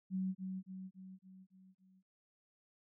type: tone with echo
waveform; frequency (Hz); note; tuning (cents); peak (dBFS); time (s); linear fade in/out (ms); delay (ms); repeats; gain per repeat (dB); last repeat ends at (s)
sine; 188.1; F#3; +29; -34; 0.1-0.35; 50; 280; 6; -5; 2.03
effects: none